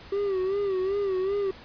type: tone with vibrato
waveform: triangle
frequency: 388.3 Hz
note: G4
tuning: 16 cents flat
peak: -22 dBFS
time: 0.12-1.51 s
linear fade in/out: 5 ms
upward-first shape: sine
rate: 2.6 Hz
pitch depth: 85 cents each way
effects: pink hiss -47 dBFS RMS until 1.64 s + resampled to 11025 Hz